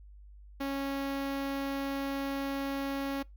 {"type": "tone with notch filter", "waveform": "sawtooth", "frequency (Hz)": 275.6, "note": "C#4", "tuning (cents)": -10, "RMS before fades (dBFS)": -34, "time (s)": [0.6, 3.23], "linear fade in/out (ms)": 10, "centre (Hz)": 8000, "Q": 0.78, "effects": ["noise-tail reverb RT60 0.2 s tail -24 dB re dry", "added 50 Hz sine -49 dBFS peak until 3.36 s"]}